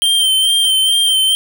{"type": "tone with vibrato", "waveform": "square", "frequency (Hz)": 3136, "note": "G7", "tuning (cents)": 0, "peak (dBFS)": -11, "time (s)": [0.02, 1.35], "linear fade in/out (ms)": 0, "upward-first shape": "sine", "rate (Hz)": 2.3, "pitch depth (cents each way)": 28, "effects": []}